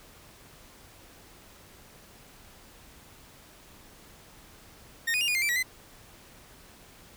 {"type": "tone with pitch steps", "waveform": "40% pulse", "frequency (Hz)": [1844, 2479, 2820, 2450, 2105, 2335, 1925, 2037], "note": ["A#6", "D#7", "F7", "D#7", "C7", "D7", "B6", "C7"], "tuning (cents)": [-19, -7, 16, -27, 10, -11, -45, -47], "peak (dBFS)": -24, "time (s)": [5.07, 5.63], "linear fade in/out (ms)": 10, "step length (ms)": 70, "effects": ["pink hiss -53 dBFS RMS until 7.16 s"]}